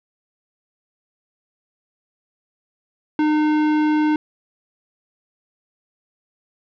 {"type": "tone with tanh clipping", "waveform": "sine", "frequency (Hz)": 304.5, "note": "D#4", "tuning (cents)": -37, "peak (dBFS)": -17, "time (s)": [3.19, 4.16], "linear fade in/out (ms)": 2, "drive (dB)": 16, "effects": []}